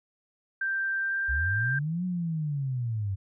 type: tone with pitch glide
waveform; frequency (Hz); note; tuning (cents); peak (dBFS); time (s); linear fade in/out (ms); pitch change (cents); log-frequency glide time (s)
sine; 1572 to 1582; G6 to G6; +4 to +15; -26; 0.61-1.79; 5; +11; 0.99-1.2
type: linear two-way sweep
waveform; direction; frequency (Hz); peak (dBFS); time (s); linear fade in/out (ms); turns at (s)
sine; up then down; 60.2 to 184.2 to 93.8; -27; 1.28-3.16; 20; 2.05
effects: none